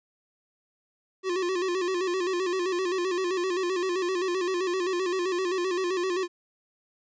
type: tone with vibrato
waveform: square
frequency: 364.5 Hz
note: F#4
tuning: 26 cents flat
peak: -26 dBFS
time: 1.23-6.28 s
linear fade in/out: 50 ms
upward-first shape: square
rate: 7.7 Hz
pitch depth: 68 cents each way
effects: resampled to 16000 Hz + 11-bit